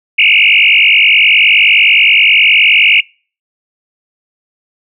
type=tone with frequency modulation; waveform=sine; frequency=2533 Hz; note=D#7; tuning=30 cents sharp; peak=-4 dBFS; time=0.18-3.01 s; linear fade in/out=10 ms; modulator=49.6 Hz; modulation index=7.1; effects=noise-tail reverb RT60 0.4 s tail -26 dB re dry